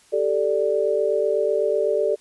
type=chord; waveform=sine; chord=G suspended second; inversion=none; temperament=equal; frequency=392 / 440 / 587.3 Hz; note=G4 / A4 / D5; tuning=0 / 0 / 0 cents; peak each=-24 / -22 / -22 dBFS; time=0.12-2.16 s; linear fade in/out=20 ms; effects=white hiss -55 dBFS RMS until 2.2 s + resampled to 24000 Hz